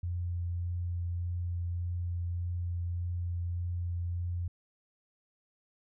sine tone with vibrato, 87.31 Hz, F2, in tune, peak -31 dBFS, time 0.03-4.48 s, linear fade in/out 5 ms, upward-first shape triangle, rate 1.7 Hz, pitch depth 12 cents each way, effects none

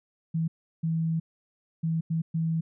sine tone bursts at uneven times, 162.8 Hz, E3, 21 cents flat, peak -24 dBFS, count 5, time 0.34-0.48 / 0.83-1.2 / 1.83-2.01 / 2.1-2.22 / 2.34-2.61 s, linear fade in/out 10 ms, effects none

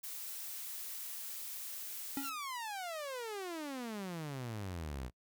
blue noise, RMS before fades -44 dBFS, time 0.03-2.3 s, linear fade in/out 10 ms
square tone with exponential decay, 277.2 Hz, C#4, in tune, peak -34 dBFS, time 2.17-2.38 s, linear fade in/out 1 ms, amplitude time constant 45 ms
sawtooth exponential sweep, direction down, 1447 to 58.7 Hz, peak -36 dBFS, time 2.21-5.11 s, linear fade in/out 50 ms
effects noise-tail reverb RT60 0.1 s tail -24 dB re dry

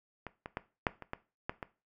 clicks, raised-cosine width 0.5 ms, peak -25 / -25 / -19 / -12 / -28 / -21 / -18 / -23 dBFS, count 8, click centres 0.267 / 0.459 / 0.571 / 0.868 / 1.023 / 1.134 / 1.495 / 1.628 s, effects noise-tail reverb RT60 0.3 s tail -17 dB re dry

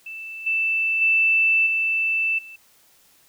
sine tone with level steps, 2650 Hz, E7, 9 cents sharp, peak -32 / -19 / -15 / -19 / -38 dBFS, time 0.06-2.56 s, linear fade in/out 5 ms, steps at 0.46 / 1.01 / 1.66 / 2.38 s, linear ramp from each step 10 ms, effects white hiss -57 dBFS RMS until 3.28 s

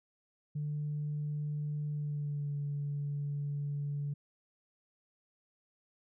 sine tone with pitch glide, 148.5 to 144.02 Hz, D3 to D3, +20 to -33 cents, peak -32 dBFS, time 0.55-4.14 s, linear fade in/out 10 ms, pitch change -53 cents, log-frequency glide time 1.91-2.54 s, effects tanh soft clip ceiling -29 dBFS

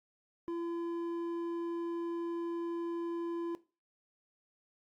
sine tone with hard clipping, 339 Hz, E4, 49 cents sharp, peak -36 dBFS, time 0.48-3.55 s, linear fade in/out 0 ms, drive 6 dB, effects noise-tail reverb RT60 0.3 s tail -17 dB re dry + AAC 64 kbps

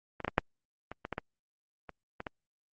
clicks, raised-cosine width 0.5 ms, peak -24 / -17 / -15 / -7 / -24 / -22 / -19 / -18 / -27 / -23 / -21 dBFS, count 11, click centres 0.203 / 0.247 / 0.28 / 0.381 / 0.916 / 1.051 / 1.127 / 1.181 / 1.893 / 2.204 / 2.268 s, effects Opus 32 kbps

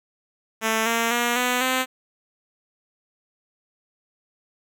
5% pulse tone with pitch steps, 221.9 / 230.4 / 239.2 / 248.4 / 257.9 Hz, A3 / A#3 / A#3 / B3 / C4, +15 / -20 / +45 / +10 / -25 cents, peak -9 dBFS, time 0.61-1.86 s, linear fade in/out 50 ms, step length 250 ms, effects none

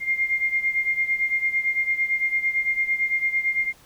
sine beating tone pair, 2113 / 2121.9 Hz, C7 / C7, +16 / +24 cents, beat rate 8.9 Hz, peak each -22 / -26 dBFS, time 0-3.73 s, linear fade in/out 50 ms, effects pink hiss -53 dBFS RMS until 3.85 s

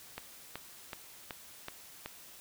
click train, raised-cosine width 0.3 ms, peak -23 dBFS, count 6, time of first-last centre 0.18-2.06 s, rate 2.66 Hz, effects white hiss -53 dBFS RMS until 2.4 s

